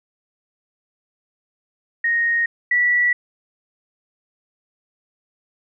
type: tone pair in turn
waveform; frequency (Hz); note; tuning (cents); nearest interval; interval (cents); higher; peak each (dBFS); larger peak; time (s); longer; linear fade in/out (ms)
sine; 1864.7 / 1949.9; A#6 / B6; 0 / -23; minor second; 77; second; -16 / -14; second; 2.04-2.46 / 2.71-3.13; neither; 5
effects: none